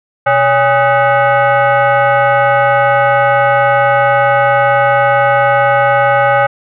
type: tone with frequency modulation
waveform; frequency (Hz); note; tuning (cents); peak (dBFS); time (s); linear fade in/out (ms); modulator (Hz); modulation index
sine; 126.1; B2; +36; -7; 0.26-6.47; 10; 690; 2.1
effects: none